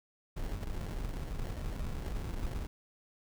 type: noise with sample-and-hold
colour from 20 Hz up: brown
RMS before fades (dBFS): -37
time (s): 0.36-2.67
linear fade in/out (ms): 10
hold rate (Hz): 1225
effects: none